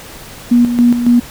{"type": "tone with tremolo", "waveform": "sine", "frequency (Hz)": 240.5, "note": "B3", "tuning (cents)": -46, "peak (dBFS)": -5, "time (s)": [0.51, 1.2], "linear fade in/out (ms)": 10, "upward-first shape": "square", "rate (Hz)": 3.6, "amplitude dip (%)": 60, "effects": ["pink hiss -33 dBFS RMS until 1.3 s"]}